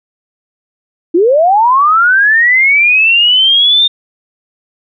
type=linear sweep; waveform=sine; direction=up; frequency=316.4 to 3652 Hz; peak=-5 dBFS; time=1.14-3.88 s; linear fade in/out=10 ms; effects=none